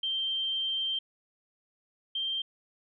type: tone pair in turn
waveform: sine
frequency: 3144 / 3160 Hz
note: G7 / G7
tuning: +4 / +13 cents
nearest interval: unison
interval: 9 cents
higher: second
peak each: -28 / -29 dBFS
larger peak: first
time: 0.03-0.99 / 2.15-2.42 s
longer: first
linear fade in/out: 5 ms
effects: none